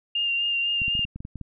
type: tone with vibrato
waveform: sine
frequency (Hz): 2797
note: F7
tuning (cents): +2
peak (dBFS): -22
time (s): 0.15-1.05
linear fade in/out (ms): 5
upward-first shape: sine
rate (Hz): 4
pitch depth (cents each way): 21
type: clicks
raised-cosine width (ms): 5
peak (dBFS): -23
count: 10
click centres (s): 0.818 / 0.881 / 0.952 / 0.993 / 1.05 / 1.16 / 1.205 / 1.251 / 1.357 / 1.413
effects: none